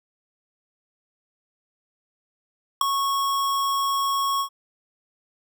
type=tone with ADSR envelope; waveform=square; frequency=1102 Hz; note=C#6; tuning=11 cents flat; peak=-12 dBFS; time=2.81-4.49 s; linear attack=4 ms; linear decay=4 ms; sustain=-10 dB; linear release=86 ms; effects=none